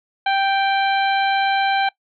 harmonic tone with a mistuned harmonic, 784 Hz, G5, in tune, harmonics 1 / 2 / 3 / 4 / 5, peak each -17 / -23 / -27 / -29 / -31 dBFS, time 0.26-1.89 s, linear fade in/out 5 ms, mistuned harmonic 5, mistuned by +39 cents, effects noise-tail reverb RT60 0.1 s tail -22 dB re dry

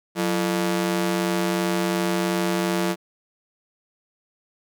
sawtooth ring-modulated tone, 261.6 Hz, C4, in tune, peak -14 dBFS, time 0.15-2.96 s, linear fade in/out 50 ms, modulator 79.4 Hz, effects none

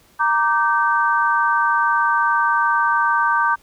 sine chord, G minor, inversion first, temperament equal with one note detuned, 932.3 / 1174.7 / 1548.2 Hz, Bb5 / D6 / G6, 0 / 0 / -22 cents, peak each -19 dBFS, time 0.19-3.56 s, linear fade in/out 20 ms, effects pink hiss -54 dBFS RMS until 3.62 s

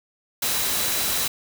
sine tone in noise, 3951 Hz, B7, in tune, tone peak -33 dBFS, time 0.42-1.28 s, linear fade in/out 5 ms, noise white, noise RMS -24 dBFS, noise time 0.42-1.28 s, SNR -12 dB, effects none

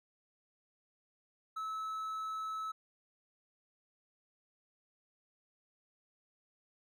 triangle tone, 1300 Hz, E6, 24 cents flat, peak -35 dBFS, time 1.56-2.72 s, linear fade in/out 10 ms, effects none

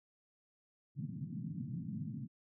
pink band-pass noise, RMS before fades -42 dBFS, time 0.95-2.28 s, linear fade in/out 50 ms, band 120 to 240 Hz, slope 48 dB/octave, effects none

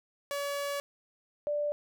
sawtooth / sine tone pair in turn, 568 / 588.2 Hz, C#5 / D5, +42 / +3 cents, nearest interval minor second, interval 61 cents, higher second, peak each -28 dBFS, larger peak neither, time 0.31-0.8 / 1.47-1.72 s, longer first, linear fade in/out 0 ms, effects none

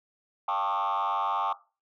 sine tone with frequency modulation, 989 Hz, B5, 2 cents sharp, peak -23 dBFS, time 0.48-1.53 s, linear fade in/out 5 ms, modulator 96.7 Hz, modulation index 2.6, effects noise-tail reverb RT60 0.3 s tail -17 dB re dry + tanh soft clip ceiling -24 dBFS

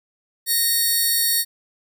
5% pulse tone pair together, 1864.7 / 4435 Hz, A#6 / C#8, 0 / 0 cents, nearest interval octave + minor third, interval 1500 cents, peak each -12 dBFS, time 0.46-1.45 s, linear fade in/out 50 ms, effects none

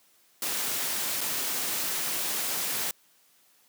white noise with dropouts, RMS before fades -30 dBFS, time 0.42-2.91 s, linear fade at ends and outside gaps 2 ms, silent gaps 1.208-1.212 s, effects white hiss -63 dBFS RMS until 3.68 s + high-pass 150 Hz 12 dB/octave

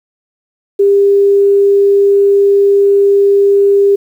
sine tone, 399.7 Hz, G4, 34 cents sharp, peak -5 dBFS, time 0.79-3.96 s, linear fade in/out 10 ms, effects 7-bit

